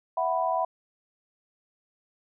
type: chord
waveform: sine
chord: E suspended second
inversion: none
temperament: just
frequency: 659.3 / 741.7 / 988.9 Hz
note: E5 / F#5 / B5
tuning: 0 / +4 / +2 cents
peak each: -28 dBFS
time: 0.17-0.65 s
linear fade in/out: 5 ms
effects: none